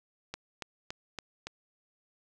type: click train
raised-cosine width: 0.2 ms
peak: -20 dBFS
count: 5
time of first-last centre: 0.34-1.47 s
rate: 3.54 Hz
effects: none